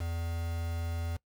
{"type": "tone with quantisation", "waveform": "triangle", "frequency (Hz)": 83.9, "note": "E2", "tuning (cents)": 31, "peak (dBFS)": -30, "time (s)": [0, 1.17], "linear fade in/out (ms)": 10, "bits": 7, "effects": ["noise-tail reverb RT60 0.1 s tail -22 dB re dry"]}